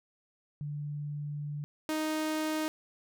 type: tone pair in turn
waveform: sine / sawtooth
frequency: 146.83 / 311.1 Hz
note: D3 / D#4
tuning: 0 / 0 cents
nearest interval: octave + minor second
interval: 1300 cents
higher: second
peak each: -34 / -26 dBFS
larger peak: second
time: 0.61-1.64 / 1.89-2.68 s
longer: first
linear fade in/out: 0 ms
effects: none